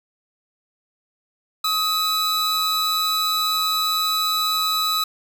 45% pulse tone pair together, 1262 / 3961 Hz, D#6 / B7, +24 / +4 cents, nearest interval octave + minor sixth, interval 1980 cents, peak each -22 dBFS, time 1.64-5.04 s, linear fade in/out 5 ms, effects none

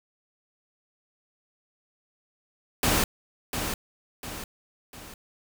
pink noise with echo, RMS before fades -23 dBFS, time 2.83-3.04 s, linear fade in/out 2 ms, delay 700 ms, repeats 3, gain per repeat -7 dB, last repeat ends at 5.14 s, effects none

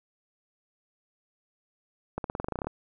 accelerating click train, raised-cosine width 1 ms, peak -17 dBFS, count 13, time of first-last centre 2.18-2.67 s, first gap 62 ms, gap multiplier 0.92, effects none

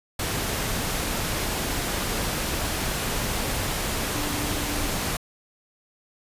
sine tone in noise, 293.7 Hz, D4, in tune, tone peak -33 dBFS, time 4.15-4.87 s, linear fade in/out 5 ms, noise pink, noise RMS -27 dBFS, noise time 0.19-5.17 s, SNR -9 dB, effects resampled to 32000 Hz

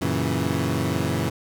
20% pulse chord, F# dominant seventh, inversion none, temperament equal, 92.5 / 116.54 / 138.59 / 164.81 Hz, F#2 / A#2 / C#3 / E3, 0 / 0 / 0 / 0 cents, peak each -23 dBFS, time 0.01-1.3 s, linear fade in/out 10 ms, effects none

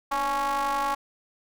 square ring-modulated tone, 135.5 Hz, C#3, 39 cents flat, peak -22 dBFS, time 0.11-0.95 s, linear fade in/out 10 ms, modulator 974 Hz, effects none

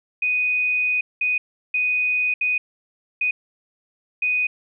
sine tone bursts at uneven times, 2489 Hz, D#7, in tune, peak -18 dBFS, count 6, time 0.22-1.01 / 1.21-1.38 / 1.74-2.34 / 2.41-2.58 / 3.21-3.31 / 4.22-4.47 s, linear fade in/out 5 ms, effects none

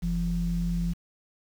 sine tone pair together, 45.42 / 171.5 Hz, F#1 / F3, -31 / -31 cents, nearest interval octave + major seventh, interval 2300 cents, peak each -28 / -26 dBFS, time 0.02-0.94 s, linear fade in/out 20 ms, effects tanh soft clip ceiling -17 dBFS + 8-bit

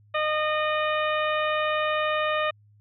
harmonic tone with a mistuned harmonic, 613 Hz, D#5, 26 cents flat, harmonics 1 / 2 / 3 / 4 / 5 / 6, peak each -26 / -27 / -31 / -33 / -36 / -39 dBFS, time 0.14-2.51 s, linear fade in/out 10 ms, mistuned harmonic 5, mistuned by -42 cents, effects added 104 Hz sine -54 dBFS peak until 2.8 s

